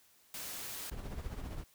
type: noise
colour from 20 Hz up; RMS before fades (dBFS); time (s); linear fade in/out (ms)
white; -43; 0.34-0.9; 2
type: noise with tremolo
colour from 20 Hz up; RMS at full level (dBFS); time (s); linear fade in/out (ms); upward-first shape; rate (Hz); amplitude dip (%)
brown; -39; 0.91-1.64; 10; triangle; 15; 60
effects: white hiss -66 dBFS RMS until 1.74 s